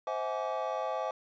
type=tone cluster; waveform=triangle; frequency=522 / 643 / 740 / 840 / 1158 Hz; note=C5 / E5 / F#5 / G#5 / D6; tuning=-4 / -43 / 0 / +19 / -25 cents; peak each=-35 / -34 / -38 / -36 / -37 dBFS; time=0.07-1.11 s; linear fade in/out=2 ms; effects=resampled to 16000 Hz